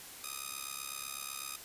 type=tone with amplitude modulation; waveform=5% pulse; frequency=1244.5 Hz; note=D#6; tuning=in tune; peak=-24 dBFS; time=0.24-1.56 s; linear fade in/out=0 ms; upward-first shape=sine; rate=68 Hz; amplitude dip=100%; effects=white hiss -49 dBFS RMS until 1.64 s + resampled to 32000 Hz